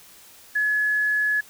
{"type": "tone with quantisation", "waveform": "sine", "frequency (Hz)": 1700, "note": "G#6", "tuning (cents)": 40, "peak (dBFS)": -19, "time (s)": [0.55, 1.41], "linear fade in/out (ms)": 10, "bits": 8, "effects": ["white hiss -49 dBFS RMS until 1.49 s"]}